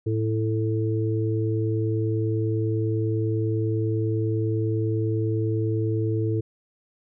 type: harmonic tone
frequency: 110 Hz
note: A2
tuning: in tune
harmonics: 1 / 3 / 4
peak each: -23 / -28 / -29 dBFS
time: 0.06-6.41 s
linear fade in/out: 10 ms
effects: none